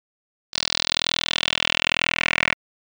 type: tone with band-pass filter sweep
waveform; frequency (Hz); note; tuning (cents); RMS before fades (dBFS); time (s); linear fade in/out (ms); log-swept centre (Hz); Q
10% pulse; 41.08; E1; -5; -23; 0.53-2.55; 10; 4600 to 2200; 3.5
effects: none